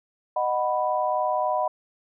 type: chord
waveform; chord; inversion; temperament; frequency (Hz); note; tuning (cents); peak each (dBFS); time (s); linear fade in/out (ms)
sine; B major; first; just; 617.4 / 740.8 / 987.8; D#5 / F#5 / B5; -14 / +2 / 0; -26; 0.36-1.68; 5
effects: none